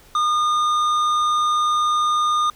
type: tone with tanh clipping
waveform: triangle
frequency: 1218 Hz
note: D#6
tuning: 37 cents flat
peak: -18 dBFS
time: 0.15-2.5 s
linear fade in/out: 2 ms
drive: 14 dB
effects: pink hiss -50 dBFS RMS until 2.55 s